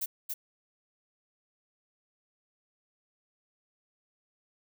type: noise with echo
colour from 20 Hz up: violet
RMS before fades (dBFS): -33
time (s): 0.01-0.06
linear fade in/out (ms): 10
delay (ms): 280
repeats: 1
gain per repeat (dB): -2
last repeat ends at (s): 0.34
effects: none